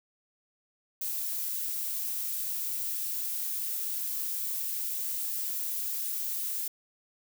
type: noise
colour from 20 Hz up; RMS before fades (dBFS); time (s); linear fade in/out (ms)
violet; -33; 1.01-6.68; 5
effects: none